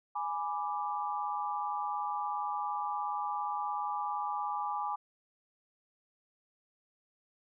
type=chord; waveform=sine; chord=G# diminished; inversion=none; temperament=equal; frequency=830.6 / 987.8 / 1174.7 Hz; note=G#5 / B5 / D6; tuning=0 / 0 / 0 cents; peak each=-35 / -38 / -37 dBFS; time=0.15-4.96 s; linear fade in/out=10 ms; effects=none